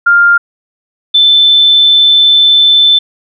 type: tone pair in turn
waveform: sine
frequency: 1400 / 3528 Hz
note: F6 / A7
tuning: +4 / +4 cents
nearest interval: octave + major third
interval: 1600 cents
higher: second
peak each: -3 dBFS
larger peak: neither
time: 0.06-0.38 / 1.14-2.99 s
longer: second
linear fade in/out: 10 ms
effects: none